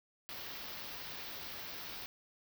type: band-stop noise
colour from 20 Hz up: white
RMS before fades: -45 dBFS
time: 0.29-2.06 s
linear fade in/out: 0 ms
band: 5500 to 15000 Hz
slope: 48 dB/octave
effects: none